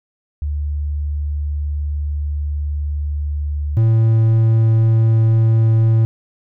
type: tone pair in turn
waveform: sine / triangle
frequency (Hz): 73.42 / 112.25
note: D2 / A2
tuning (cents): 0 / +35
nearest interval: perfect fifth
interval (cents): 735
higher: second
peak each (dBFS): -18 / -8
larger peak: second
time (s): 0.42-3.77 / 3.77-6.05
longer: first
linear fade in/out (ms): 0
effects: none